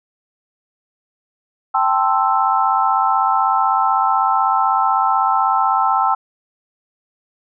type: chord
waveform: sine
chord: A minor seventh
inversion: third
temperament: equal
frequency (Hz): 784 / 880 / 1046.5 / 1318.5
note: G5 / A5 / C6 / E6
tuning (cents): 0 / 0 / 0 / 0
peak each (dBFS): -18 / -19 / -20 / -18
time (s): 1.74-6.15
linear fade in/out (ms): 10
effects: none